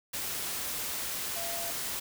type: tone in noise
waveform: sine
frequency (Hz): 680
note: F5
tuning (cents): -46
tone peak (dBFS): -39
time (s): 1.36-1.71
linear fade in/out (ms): 10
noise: white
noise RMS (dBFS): -35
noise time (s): 0.13-2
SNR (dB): -7
effects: none